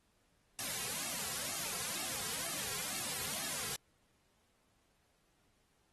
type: noise with flanger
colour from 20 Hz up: white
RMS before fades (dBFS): -39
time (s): 0.59-3.76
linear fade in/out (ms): 0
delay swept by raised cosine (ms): 2 to 3.4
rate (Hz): 2.1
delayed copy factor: -0.85
effects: pink hiss -75 dBFS RMS until 5.92 s + AAC 32 kbps